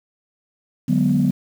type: chord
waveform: sine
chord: G# half-diminished seventh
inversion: second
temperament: equal with one note detuned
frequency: 146.83 / 185 / 206.8 / 246.9 Hz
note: D3 / F#3 / G#3 / B3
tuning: 0 / 0 / -7 / 0 cents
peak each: -20 / -19 / -22 / -18 dBFS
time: 0.88-1.31 s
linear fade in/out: 10 ms
effects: tanh soft clip ceiling -7 dBFS + 7-bit